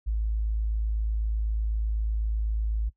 sine tone, 54 Hz, A1, 32 cents flat, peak -24 dBFS, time 0.06-2.9 s, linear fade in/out 20 ms, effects noise-tail reverb RT60 0.1 s tail -20 dB re dry

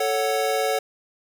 square chord, F# minor, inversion first, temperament equal, 440 / 554.4 / 740 Hz, A4 / C#5 / F#5, 0 / 0 / 0 cents, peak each -26 dBFS, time 0-0.79 s, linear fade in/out 5 ms, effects none

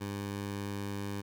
15% pulse tone, 100.5 Hz, G2, 44 cents sharp, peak -29 dBFS, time 0-1.22 s, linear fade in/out 20 ms, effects none

